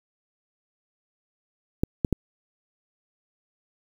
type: clicks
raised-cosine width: 3 ms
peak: -8 dBFS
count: 3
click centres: 1.835 / 2.048 / 2.127 s
effects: 7-bit